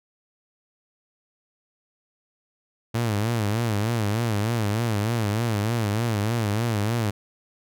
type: tone with vibrato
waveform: sawtooth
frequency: 110 Hz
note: A2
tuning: in tune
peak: -18 dBFS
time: 2.94-7.11 s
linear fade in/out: 10 ms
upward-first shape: sine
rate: 3.3 Hz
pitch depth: 140 cents each way
effects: none